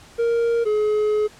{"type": "tone pair in turn", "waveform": "triangle", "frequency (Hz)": [466.2, 424.1], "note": ["A#4", "G#4"], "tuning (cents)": [0, 36], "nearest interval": "major second", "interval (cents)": 164, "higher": "first", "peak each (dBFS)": -15, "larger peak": "neither", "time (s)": [[0.18, 0.65], [0.65, 1.28]], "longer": "second", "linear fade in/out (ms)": 20, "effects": ["pink hiss -47 dBFS RMS until 1.39 s", "low-pass 9000 Hz 12 dB/octave"]}